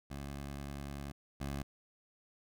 15% pulse tone pair in turn, 70.2 / 69.91 Hz, C#2 / C#2, +22 / +15 cents, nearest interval unison, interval 7 cents, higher first, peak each -35 / -31 dBFS, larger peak second, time 0.1-1.12 / 1.4-1.63 s, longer first, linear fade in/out 10 ms, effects none

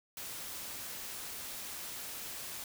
white noise, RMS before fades -43 dBFS, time 0.17-2.64 s, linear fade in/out 2 ms, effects none

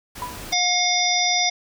pink noise, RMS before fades -36 dBFS, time 0.15-0.54 s, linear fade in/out 10 ms
sine tone with exponential decay, 987.8 Hz, B5, in tune, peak -23 dBFS, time 0.22-0.46 s, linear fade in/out 1 ms, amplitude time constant 52 ms
harmonic tone, 717 Hz, F5, 45 cents sharp, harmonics 1 / 3 / 5 / 7 / 8, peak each -24 / -24 / -24 / -24 / -24 dBFS, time 0.52-1.5 s, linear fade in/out 10 ms
effects none

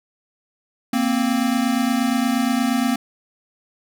square tone pair together, 233.1 / 261.6 Hz, A#3 / C4, 0 / 0 cents, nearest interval major second, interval 200 cents, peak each -21 dBFS, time 0.93-2.96 s, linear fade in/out 5 ms, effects none

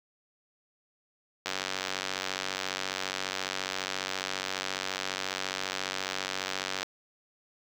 click train, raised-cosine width 0.2 ms, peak -13 dBFS, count 509, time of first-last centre 1.46-6.83 s, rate 94.6 Hz, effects high-pass 200 Hz 12 dB/octave + 7-bit

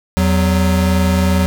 square tone pair together, 82.94 / 186 Hz, E2 / F#3, +11 / +9 cents, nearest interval octave + major second, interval 1398 cents, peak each -15 dBFS, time 0.17-1.46 s, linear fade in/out 0 ms, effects none

